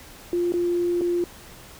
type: tone with dropouts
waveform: sine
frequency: 349.2 Hz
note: F4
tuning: in tune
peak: -20 dBFS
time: 0.33-1.24 s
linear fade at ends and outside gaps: 1 ms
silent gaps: 0.522-0.539 / 1.01-1.016 s
effects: pink hiss -45 dBFS RMS until 1.79 s